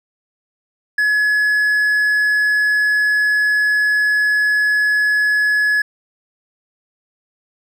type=tone; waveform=triangle; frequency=1696 Hz; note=G#6; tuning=36 cents sharp; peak=-11 dBFS; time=0.98-5.82 s; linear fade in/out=5 ms; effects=none